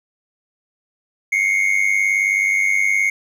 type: tone pair together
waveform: triangle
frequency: 2118 / 2217 Hz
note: C7 / C#7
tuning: +21 / 0 cents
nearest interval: minor second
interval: 79 cents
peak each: -16 dBFS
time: 1.32-3.1 s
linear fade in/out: 5 ms
effects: none